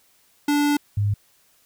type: tone pair in turn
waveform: square / sine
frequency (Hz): 291.2 / 102.6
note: D4 / G#2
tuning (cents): -15 / -21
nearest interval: octave + tritone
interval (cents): 1806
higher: first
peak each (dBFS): -18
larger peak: neither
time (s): 0.48-0.77 / 0.97-1.14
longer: first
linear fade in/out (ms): 5
effects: white hiss -60 dBFS RMS until 1.65 s